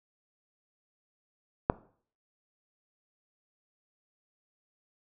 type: click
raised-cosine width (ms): 1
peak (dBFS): -7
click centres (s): 1.699
effects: noise-tail reverb RT60 0.5 s tail -20 dB re dry